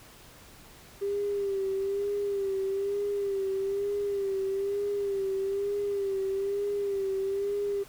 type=tone with vibrato; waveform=triangle; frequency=396.6 Hz; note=G4; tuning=20 cents sharp; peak=-23 dBFS; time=1.01-7.84 s; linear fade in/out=20 ms; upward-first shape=sine; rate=1.1 Hz; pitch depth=46 cents each way; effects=tanh soft clip ceiling -25 dBFS + pink hiss -52 dBFS RMS until 7.88 s